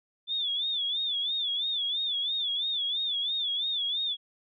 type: tone with vibrato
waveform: sine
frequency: 3500 Hz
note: A7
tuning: 10 cents flat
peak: -27 dBFS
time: 0.27-4.17 s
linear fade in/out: 50 ms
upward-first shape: sine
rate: 3 Hz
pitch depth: 110 cents each way
effects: none